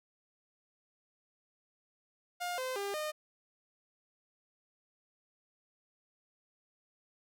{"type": "tone with pitch steps", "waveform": "sawtooth", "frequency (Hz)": [709, 515, 400.7, 611], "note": ["F5", "C5", "G4", "D#5"], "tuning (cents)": [26, -28, 38, -32], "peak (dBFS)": -31, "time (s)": [2.4, 3.12], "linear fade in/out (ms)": 20, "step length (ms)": 180, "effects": []}